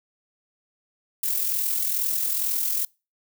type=noise with amplitude modulation; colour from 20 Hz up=violet; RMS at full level=-23 dBFS; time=1.23-2.85 s; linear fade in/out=5 ms; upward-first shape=sine; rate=42.2 Hz; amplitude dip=45%; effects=noise-tail reverb RT60 0.3 s tail -26 dB re dry